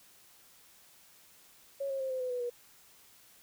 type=tone with pitch steps; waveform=sine; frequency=553 / 540.7 / 528.6 / 516.9 / 505.3 / 494.1 / 483.1 Hz; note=C#5 / C#5 / C5 / C5 / B4 / B4 / B4; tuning=-4 / -43 / +18 / -21 / +40 / +1 / -38 cents; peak=-32 dBFS; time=1.8-2.5 s; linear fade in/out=10 ms; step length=100 ms; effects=white hiss -60 dBFS RMS until 3.42 s